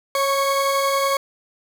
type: tone pair together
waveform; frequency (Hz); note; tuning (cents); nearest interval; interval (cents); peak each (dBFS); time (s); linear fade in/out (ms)
40% pulse; 548.9 / 1108.7; C#5 / C#6; -17 / 0; octave; 1217; -20; 0.15-1.17; 2
effects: none